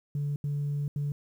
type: tone bursts at uneven times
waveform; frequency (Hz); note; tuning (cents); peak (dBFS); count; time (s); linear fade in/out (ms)
sine; 144.5; D3; -28; -26; 3; 0.15-0.36 / 0.44-0.88 / 0.96-1.12; 2
effects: tanh soft clip ceiling -25 dBFS + 10-bit